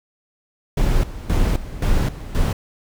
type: noise with tremolo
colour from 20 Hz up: brown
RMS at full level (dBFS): -17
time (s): 0.77-2.53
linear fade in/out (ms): 5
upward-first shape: square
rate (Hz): 1.9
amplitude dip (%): 80
effects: none